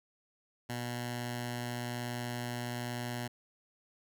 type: tone with notch filter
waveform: 10% pulse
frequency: 121.1 Hz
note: B2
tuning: 34 cents flat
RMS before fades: -38 dBFS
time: 0.69-3.28 s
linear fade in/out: 10 ms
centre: 440 Hz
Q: 1.2
effects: none